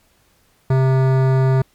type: tone with hard clipping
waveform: sine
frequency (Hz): 131.9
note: C3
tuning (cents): +14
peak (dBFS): -14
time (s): 0.7-1.62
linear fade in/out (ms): 5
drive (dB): 17
effects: pink hiss -58 dBFS RMS until 1.74 s + MP3 96 kbps